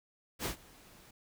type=noise with ADSR envelope; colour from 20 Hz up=pink; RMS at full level=-34 dBFS; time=0.39-1.11 s; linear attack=59 ms; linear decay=110 ms; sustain=-24 dB; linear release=6 ms; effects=none